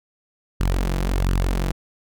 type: tone with flanger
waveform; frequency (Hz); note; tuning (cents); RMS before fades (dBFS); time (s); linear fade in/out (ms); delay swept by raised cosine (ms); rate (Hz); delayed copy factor
sawtooth; 45.66; F#1; -22; -21; 0.6-1.72; 10; 0.64 to 6.14; 1.4; +0.6
effects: none